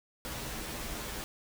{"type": "noise with comb filter", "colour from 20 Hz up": "pink", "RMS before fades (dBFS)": -39, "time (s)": [0.25, 1.24], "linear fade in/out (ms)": 0, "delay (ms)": 11, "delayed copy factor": -0.65, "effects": []}